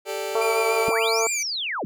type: chord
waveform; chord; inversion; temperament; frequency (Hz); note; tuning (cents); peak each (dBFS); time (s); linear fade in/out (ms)
sawtooth; G suspended second; none; just; 392 / 441 / 588; G4 / A4 / D5; 0 / +4 / +2; -27; 0.05-0.92; 50
type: harmonic tone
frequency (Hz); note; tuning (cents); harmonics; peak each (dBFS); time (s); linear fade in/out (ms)
225.3; A3; +41; 2 / 3 / 4 / 5 / 6; -23 / -27 / -29 / -31 / -33; 0.35-1.27; 2
type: tone with vibrato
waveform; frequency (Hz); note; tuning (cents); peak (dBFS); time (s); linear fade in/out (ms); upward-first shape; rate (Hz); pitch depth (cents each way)
40% pulse; 2349; D7; 0; -26; 0.41-1.43; 5; sine; 6.8; 32
type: linear two-way sweep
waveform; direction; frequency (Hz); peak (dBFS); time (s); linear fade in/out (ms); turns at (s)
sine; up then down; 82.4 to 7740 to 126.1; -25; 0.88-1.85; 0; 1.29
effects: none